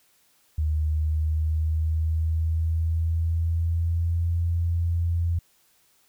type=tone with pitch glide; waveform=sine; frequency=77 to 84.94 Hz; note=D#2 to F2; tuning=-17 to -48 cents; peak=-21 dBFS; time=0.58-5.39 s; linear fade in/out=5 ms; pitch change=+169 cents; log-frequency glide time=0.82-4.33 s; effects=white hiss -63 dBFS RMS until 6.08 s